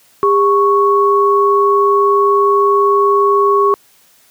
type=tone pair together; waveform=sine; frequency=402.8 / 1108.1 Hz; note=G4 / C#6; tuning=+47 / -1 cents; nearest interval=octave + tritone; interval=1752 cents; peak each=-11 dBFS; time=0.23-3.74 s; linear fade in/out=0 ms; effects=white hiss -50 dBFS RMS until 4.3 s + high-pass 80 Hz 12 dB/octave